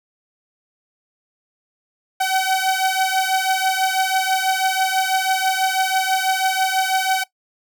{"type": "beating tone pair", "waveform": "sawtooth", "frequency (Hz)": [757, 763.1], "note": ["F#5", "G5"], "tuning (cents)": [39, -47], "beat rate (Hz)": 6.1, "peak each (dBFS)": [-16, -17], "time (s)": [2.2, 7.24], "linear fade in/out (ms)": 10, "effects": ["noise-tail reverb RT60 0.1 s tail -18 dB re dry"]}